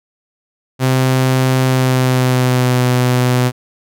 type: tone with pitch glide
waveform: sawtooth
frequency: 130 to 125.21 Hz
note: C3 to B2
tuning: -11 to +24 cents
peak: -7 dBFS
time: 0.79-3.52 s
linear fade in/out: 50 ms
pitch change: -65 cents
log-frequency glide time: 1.65-2.83 s
effects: none